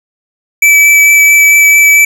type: tone with vibrato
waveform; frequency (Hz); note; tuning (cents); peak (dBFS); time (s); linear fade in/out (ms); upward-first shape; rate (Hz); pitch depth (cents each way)
square; 2306; D7; -32; -3; 0.62-2.05; 5; triangle; 4.5; 11
effects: none